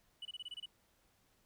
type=tone bursts; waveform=sine; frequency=2960 Hz; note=F#7; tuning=in tune; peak=-40 dBFS; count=8; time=0.22-0.658 s; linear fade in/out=5 ms; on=32 ms; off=26 ms; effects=tanh soft clip ceiling -41 dBFS + pink hiss -73 dBFS RMS until 1.45 s